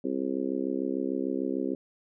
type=harmonic tone; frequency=66.7 Hz; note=C2; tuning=34 cents sharp; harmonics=3 / 4 / 5 / 6 / 7 / 8; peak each=-38 / -31 / -33 / -34 / -41 / -40 dBFS; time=0.04-1.75 s; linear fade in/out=5 ms; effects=none